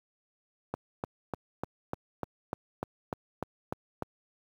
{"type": "click train", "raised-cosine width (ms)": 1, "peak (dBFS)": -18, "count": 12, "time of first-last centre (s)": [0.74, 4.024], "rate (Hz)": 3.35, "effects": ["high-pass 80 Hz 12 dB/octave", "9-bit"]}